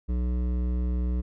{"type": "tone with hard clipping", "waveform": "triangle", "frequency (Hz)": 61.2, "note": "B1", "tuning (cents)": -15, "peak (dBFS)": -26, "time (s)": [0.08, 1.22], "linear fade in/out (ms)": 20, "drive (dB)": 16, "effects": []}